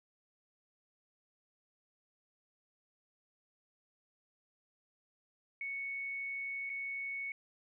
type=tone with dropouts; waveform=sine; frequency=2217 Hz; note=C#7; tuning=in tune; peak=-37 dBFS; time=5.61-7.32 s; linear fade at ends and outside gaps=2 ms; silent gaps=6.695-6.699 s; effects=none